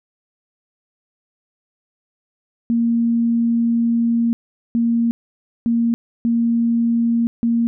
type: tone bursts at uneven times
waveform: sine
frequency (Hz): 232.9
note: A#3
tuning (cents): -1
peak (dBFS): -14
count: 5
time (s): 2.7-4.33 / 4.75-5.11 / 5.66-5.94 / 6.25-7.27 / 7.43-7.67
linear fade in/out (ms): 0
effects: none